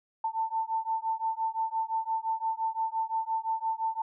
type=beating tone pair; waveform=sine; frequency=890 / 895.8 Hz; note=A5 / A5; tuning=+20 / +31 cents; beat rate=5.8 Hz; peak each=-31 dBFS; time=0.24-4.02 s; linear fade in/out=5 ms; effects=none